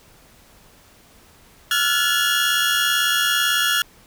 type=tone cluster; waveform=40% pulse; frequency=1374 / 1452 / 1720 / 2846 / 3308 Hz; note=F6 / F#6 / A6 / F7 / G#7; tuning=-29 / -33 / -40 / +32 / -8 cents; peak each=-23 dBFS; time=1.71-3.82 s; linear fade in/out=2 ms; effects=pink hiss -51 dBFS RMS until 4.06 s